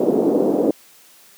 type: band-pass noise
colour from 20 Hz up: pink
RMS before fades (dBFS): -17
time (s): 0-0.71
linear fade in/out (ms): 5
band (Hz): 260 to 520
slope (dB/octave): 24
effects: white hiss -49 dBFS RMS until 1.37 s + high-pass 150 Hz 12 dB/octave